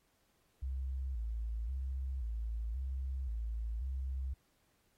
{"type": "tone with vibrato", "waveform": "sine", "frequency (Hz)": 60.6, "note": "B1", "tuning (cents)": -32, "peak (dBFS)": -35, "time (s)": [0.62, 4.34], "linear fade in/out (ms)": 10, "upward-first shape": "square", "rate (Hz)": 0.94, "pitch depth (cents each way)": 140, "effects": ["pink hiss -75 dBFS RMS until 4.97 s", "AAC 48 kbps"]}